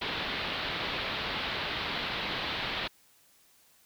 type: low-pass noise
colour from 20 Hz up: white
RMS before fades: -34 dBFS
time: 0.01-2.88 s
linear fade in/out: 10 ms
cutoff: 4100 Hz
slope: 48 dB/octave
effects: white hiss -63 dBFS RMS until 3.85 s